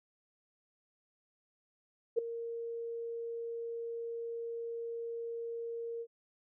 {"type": "tone with ADSR envelope", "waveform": "sine", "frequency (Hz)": 464.2, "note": "A#4", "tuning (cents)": -7, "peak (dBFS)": -23, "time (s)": [2.16, 6.07], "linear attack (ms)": 25, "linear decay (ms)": 6, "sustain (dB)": -14, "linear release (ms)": 59, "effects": []}